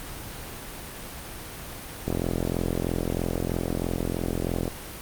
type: click train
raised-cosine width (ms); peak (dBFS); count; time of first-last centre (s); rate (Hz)
2; -12; 113; 2.08-4.679; 43.1
effects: pink hiss -38 dBFS RMS until 5.01 s + Opus 32 kbps